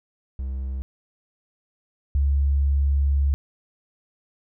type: tone pair in turn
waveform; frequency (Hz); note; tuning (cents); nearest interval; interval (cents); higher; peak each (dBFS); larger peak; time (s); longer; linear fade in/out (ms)
triangle / sine; 66 / 69.92; C2 / C#2; +16 / +16; minor second; 100; second; -24 / -17; second; 0.39-0.82 / 2.15-3.34; second; 0
effects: none